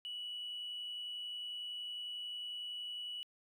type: tone with amplitude modulation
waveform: triangle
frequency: 2943 Hz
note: F#7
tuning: 10 cents flat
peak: -36 dBFS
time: 0.05-3.23 s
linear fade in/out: 0 ms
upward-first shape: sine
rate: 111 Hz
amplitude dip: 40%
effects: tanh soft clip ceiling -37 dBFS